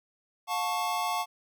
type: chord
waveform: square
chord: F augmented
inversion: none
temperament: equal with one note detuned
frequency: 713.1 / 880 / 1108.7 Hz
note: F5 / A5 / C#6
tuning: +36 / 0 / 0 cents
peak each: -33 dBFS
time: 0.47-1.26 s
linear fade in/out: 50 ms
effects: none